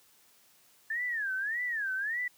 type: tone with vibrato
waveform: sine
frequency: 1738 Hz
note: A6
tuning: 22 cents flat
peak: -30 dBFS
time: 0.9-2.28 s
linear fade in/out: 5 ms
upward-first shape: sine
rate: 1.7 Hz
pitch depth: 230 cents each way
effects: white hiss -63 dBFS RMS until 2.37 s + high-pass 80 Hz 12 dB/octave